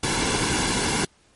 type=noise with comb filter; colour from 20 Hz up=pink; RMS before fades=-23 dBFS; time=0.03-1.05 s; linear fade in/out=5 ms; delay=1.6 ms; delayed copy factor=-0.6; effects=pink hiss -59 dBFS RMS until 1.35 s + MP3 48 kbps